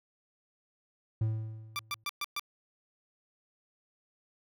triangle tone with exponential decay, 110 Hz, A2, in tune, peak -23 dBFS, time 1.21-2.04 s, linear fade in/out 5 ms, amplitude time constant 180 ms
15% pulse tone bursts, 1174.7 Hz, D6, in tune, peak -26 dBFS, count 5, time 1.76-2.395 s, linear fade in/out 0 ms, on 31 ms, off 120 ms
effects none

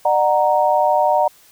sine chord, D augmented, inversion none, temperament equal with one note detuned, 600 / 740 / 932.3 Hz, D5 / F#5 / A#5, +37 / 0 / 0 cents, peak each -17 dBFS, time 0.05-1.28 s, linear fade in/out 5 ms, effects white hiss -50 dBFS RMS until 1.51 s

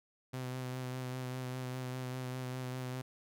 sawtooth tone with vibrato, 127.7 Hz, C3, 42 cents flat, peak -34 dBFS, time 0.33-3.02 s, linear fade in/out 10 ms, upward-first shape sine, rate 5 Hz, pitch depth 20 cents each way, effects none

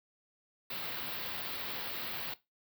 white band-stop noise, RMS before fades -39 dBFS, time 0.7-2.34 s, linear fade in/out 5 ms, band 4600 to 15000 Hz, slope 48 dB/octave, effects noise-tail reverb RT60 0.2 s tail -17 dB re dry + high-pass 80 Hz 12 dB/octave

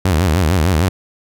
sawtooth tone with vibrato, 85.1 Hz, F2, 44 cents flat, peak -8 dBFS, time 0.05-0.89 s, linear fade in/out 5 ms, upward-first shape sine, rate 6.6 Hz, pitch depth 220 cents each way, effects none

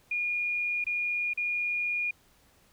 sine tone with dropouts, 2432 Hz, D#7, 40 cents flat, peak -27 dBFS, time 0.11-2.11 s, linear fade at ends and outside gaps 5 ms, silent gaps 0.842-0.866 / 1.335-1.374 s, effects pink hiss -63 dBFS RMS until 2.72 s

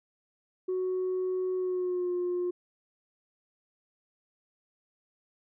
sine tone with pitch glide, 370 to 356.2 Hz, F#4 to F4, 0 to +34 cents, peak -26 dBFS, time 0.68-2.51 s, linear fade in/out 10 ms, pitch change -66 cents, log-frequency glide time 1.56-2.12 s, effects tanh soft clip ceiling -25 dBFS

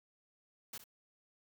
white noise with echo, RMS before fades -45 dBFS, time 0.73-0.78 s, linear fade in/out 5 ms, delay 61 ms, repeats 1, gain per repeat -12 dB, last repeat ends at 0.841 s, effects none

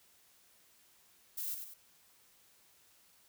violet noise with echo, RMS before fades -39 dBFS, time 1.37-1.55 s, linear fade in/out 10 ms, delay 96 ms, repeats 2, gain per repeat -6 dB, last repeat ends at 1.742 s, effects white hiss -66 dBFS RMS until 3.28 s

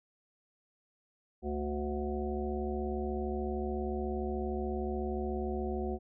harmonic tone with a mistuned harmonic, 73.6 Hz, D2, 4 cents sharp, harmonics 1 / 3 / 5 / 7 / 9 / 10, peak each -37 / -38 / -36 / -44 / -47 / -42 dBFS, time 1.42-5.99 s, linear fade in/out 50 ms, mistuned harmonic 1, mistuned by -130 cents, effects none

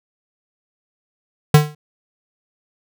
square tone with exponential decay, 150.1 Hz, D3, 38 cents sharp, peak -4 dBFS, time 1.54-1.75 s, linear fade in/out 5 ms, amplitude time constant 44 ms, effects none

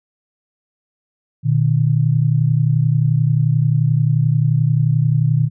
sine tone pair together, 120.3 / 151.7 Hz, B2 / D#3, -45 / -44 cents, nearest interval major third, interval 401 cents, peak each -15 dBFS, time 1.43-5.5 s, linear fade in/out 50 ms, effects none

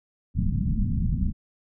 pink low-pass noise, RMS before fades -24 dBFS, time 0.34-1.33 s, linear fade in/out 50 ms, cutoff 230 Hz, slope 48 dB/octave, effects none

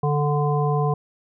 harmonic tone, 146.83 Hz, D3, in tune, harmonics 1 / 3 / 5 / 7, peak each -20 / -25 / -27 / -28 dBFS, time 0.03-0.94 s, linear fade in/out 5 ms, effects none

